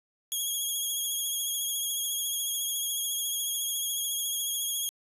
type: tone with vibrato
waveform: 5% pulse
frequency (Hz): 3300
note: G#7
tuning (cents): -12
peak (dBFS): -21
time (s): 0.32-4.89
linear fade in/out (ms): 0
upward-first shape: triangle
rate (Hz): 14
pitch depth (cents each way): 40
effects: resampled to 32000 Hz